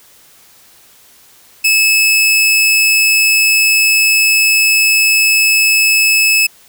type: tone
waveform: sawtooth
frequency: 2600 Hz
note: E7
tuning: 24 cents flat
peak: -5 dBFS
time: 1.64-6.47 s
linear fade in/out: 10 ms
effects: white hiss -45 dBFS RMS until 6.68 s